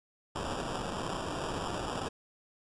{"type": "noise with sample-and-hold", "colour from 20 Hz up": "blue", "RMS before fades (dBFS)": -36, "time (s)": [0.35, 2.09], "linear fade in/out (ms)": 10, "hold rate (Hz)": 2100, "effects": ["resampled to 22050 Hz"]}